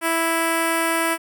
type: tone with notch filter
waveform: 5% pulse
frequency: 329.8 Hz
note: E4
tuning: 1 cent sharp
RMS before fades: -21 dBFS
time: 0.01-1.18 s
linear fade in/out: 50 ms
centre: 3900 Hz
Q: 0.8
effects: none